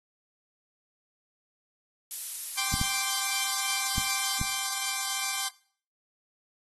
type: noise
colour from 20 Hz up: violet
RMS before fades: -32 dBFS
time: 2.11-4.38 s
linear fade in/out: 0 ms
type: chord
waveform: 5% pulse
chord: G suspended fourth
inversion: none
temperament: equal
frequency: 784 / 1046.5 / 1174.7 Hz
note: G5 / C6 / D6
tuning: 0 / 0 / 0 cents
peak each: -22 dBFS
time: 2.57-5.49 s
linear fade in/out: 10 ms
type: clicks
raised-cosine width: 5 ms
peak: -18 dBFS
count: 4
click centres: 2.74 / 2.814 / 3.981 / 4.414 s
effects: noise-tail reverb RT60 0.5 s tail -21 dB re dry + AAC 32 kbps